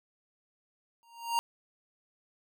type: tone with exponential growth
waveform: square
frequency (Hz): 932.3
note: A#5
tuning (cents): 0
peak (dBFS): -24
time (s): 1.03-1.39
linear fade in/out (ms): 0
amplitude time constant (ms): 77
effects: none